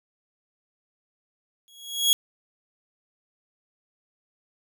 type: tone with exponential growth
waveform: sawtooth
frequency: 3322 Hz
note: G#7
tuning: in tune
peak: -11 dBFS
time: 1.68-2.13 s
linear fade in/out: 0 ms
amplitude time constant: 96 ms
effects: none